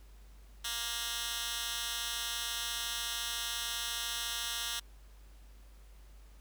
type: tone with high-pass filter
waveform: 10% pulse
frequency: 234.2 Hz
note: A#3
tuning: 8 cents sharp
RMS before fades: -37 dBFS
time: 0.64-4.8 s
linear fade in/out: 10 ms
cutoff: 2800 Hz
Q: 0.99
effects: added 50 Hz sine -52 dBFS peak until 6.4 s + pink hiss -65 dBFS RMS until 6.4 s